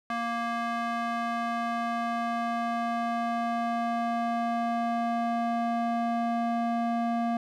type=tone with band-pass filter sweep; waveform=square; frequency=233.6 Hz; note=A#3; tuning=4 cents sharp; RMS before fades=-29 dBFS; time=0.1-7.37 s; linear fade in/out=2 ms; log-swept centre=1200 to 560 Hz; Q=1.3; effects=none